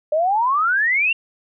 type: exponential sweep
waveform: sine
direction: up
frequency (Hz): 590 to 2794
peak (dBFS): -15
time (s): 0.12-1.13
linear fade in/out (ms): 5
effects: none